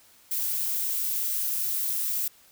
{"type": "noise", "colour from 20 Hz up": "violet", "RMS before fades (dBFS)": -28, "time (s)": [0.31, 2.28], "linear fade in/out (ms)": 5, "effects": ["white hiss -57 dBFS RMS until 2.51 s"]}